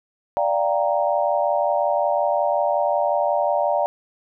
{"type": "chord", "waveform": "sine", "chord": "G minor seventh", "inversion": "second", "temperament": "equal", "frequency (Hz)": [587.3, 698.5, 784, 932.3], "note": ["D5", "F5", "G5", "Bb5"], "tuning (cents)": [0, 0, 0, 0], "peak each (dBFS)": [-21, -23, -25, -25], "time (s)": [0.37, 3.86], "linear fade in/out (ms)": 0, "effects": []}